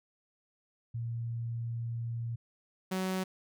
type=tone pair in turn; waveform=sine / sawtooth; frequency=116.54 / 187.31 Hz; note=A#2 / F#3; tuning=0 / +22 cents; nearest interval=minor sixth; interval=822 cents; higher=second; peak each=-33 / -27 dBFS; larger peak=second; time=0.94-2.36 / 2.91-3.24 s; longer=first; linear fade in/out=10 ms; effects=none